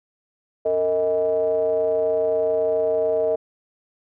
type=ring-modulated tone; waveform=triangle; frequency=88.4 Hz; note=F2; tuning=22 cents sharp; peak=-13 dBFS; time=0.65-3.36 s; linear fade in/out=10 ms; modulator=544 Hz; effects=none